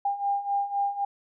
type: beating tone pair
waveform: sine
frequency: 800 / 803.9 Hz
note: G5 / G5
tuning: +35 / +43 cents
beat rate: 3.9 Hz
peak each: -30 / -26 dBFS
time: 0.05-1.05 s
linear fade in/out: 5 ms
effects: none